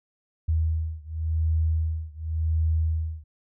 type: beating tone pair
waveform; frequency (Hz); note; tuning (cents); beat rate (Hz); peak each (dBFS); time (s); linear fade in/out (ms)
sine; 79.6 / 80.51; D#2 / E2; +40 / -40; 0.91; -25 / -26; 0.48-3.24; 10
effects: none